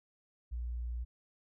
sine tone, 59.6 Hz, A#1, 39 cents sharp, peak -35 dBFS, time 0.51-1.05 s, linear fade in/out 20 ms, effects none

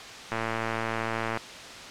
click train, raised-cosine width 0.5 ms, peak -14 dBFS, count 120, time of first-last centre 0.32-1.373 s, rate 113 Hz, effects white hiss -41 dBFS RMS until 1.9 s + low-pass 5000 Hz 12 dB/octave

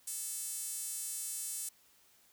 sawtooth tone with high-pass filter, 440 Hz, A4, in tune, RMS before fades -40 dBFS, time 0.07-1.69 s, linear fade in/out 5 ms, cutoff 8500 Hz, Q 2.1, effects white hiss -66 dBFS RMS until 2.32 s

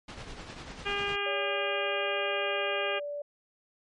pink noise with tremolo, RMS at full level -40 dBFS, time 0.08-1.16 s, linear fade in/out 5 ms, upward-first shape triangle, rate 10 Hz, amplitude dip 55%
harmonic tone, 404 Hz, G#4, 48 cents flat, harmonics 1 / 2 / 3 / 4 / 5 / 6 / 7 / 8, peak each -35 / -39 / -37 / -36 / -41 / -35 / -36 / -41 dBFS, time 0.85-3 s, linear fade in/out 20 ms
sine tone with pitch glide, 570 to 580.6 Hz, C#5 to D5, +48 to -20 cents, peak -33 dBFS, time 1.26-3.22 s, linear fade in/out 5 ms, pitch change +32 cents, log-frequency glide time 1.41-2.15 s
effects low-pass 5000 Hz 12 dB/octave + MP3 48 kbps

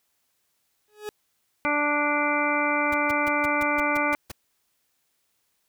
40% pulse tone with exponential growth, 421.1 Hz, G#4, 24 cents sharp, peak -27 dBFS, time 0.88-1.09 s, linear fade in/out 0 ms, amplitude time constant 44 ms
harmonic tone, 293.7 Hz, D4, in tune, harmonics 1 / 2 / 3 / 4 / 5 / 7 / 8, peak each -29 / -29 / -29 / -29 / -29 / -29 / -29 dBFS, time 1.65-4.15 s, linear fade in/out 0 ms
pink noise bursts, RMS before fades -36 dBFS, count 9, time 2.92-4.318 s, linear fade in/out 5 ms, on 22 ms, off 150 ms
effects white hiss -72 dBFS RMS until 5.68 s

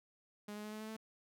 sawtooth tone with pitch steps, 207.7 / 210.1 / 212.6 / 215 / 217.5 / 220.1 Hz, G#3 / G#3 / G#3 / A3 / A3 / A3, 0 / +20 / +41 / -40 / -20 / +1 cents, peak -40 dBFS, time 0.48-0.966 s, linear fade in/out 5 ms, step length 81 ms, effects none

